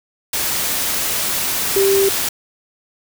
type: tone in noise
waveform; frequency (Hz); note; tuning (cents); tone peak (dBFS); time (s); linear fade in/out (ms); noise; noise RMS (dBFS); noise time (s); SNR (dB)
sine; 392; G4; 0; -12; 1.76-2.09; 5; white; -20; 0.33-2.29; +5
effects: none